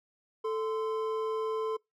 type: tone pair together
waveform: triangle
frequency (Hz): 440 / 1035.1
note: A4 / C6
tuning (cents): 0 / -19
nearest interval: octave + minor third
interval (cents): 1481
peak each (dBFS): -28 / -35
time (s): 0.44-1.77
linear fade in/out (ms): 10
effects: noise-tail reverb RT60 0.2 s tail -26 dB re dry